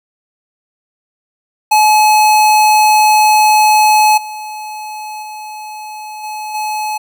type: tone with level steps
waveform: square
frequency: 854 Hz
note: G#5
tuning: 48 cents sharp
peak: -7 / -24 / -26 / -22 / -17 dBFS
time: 1.71-6.98 s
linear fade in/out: 10 ms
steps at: 4.17 / 5.22 / 6.23 / 6.54 s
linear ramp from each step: 10 ms
effects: none